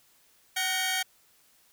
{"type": "tone cluster", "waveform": "sawtooth", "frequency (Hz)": [757, 1457, 1859, 2250, 3202], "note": ["F#5", "F#6", "A#6", "C#7", "G7"], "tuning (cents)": [39, -27, -5, 25, 36], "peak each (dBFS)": [-30, -33, -30, -29, -29], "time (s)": [0.56, 1.03], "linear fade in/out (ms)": 10, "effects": ["white hiss -63 dBFS RMS until 1.72 s"]}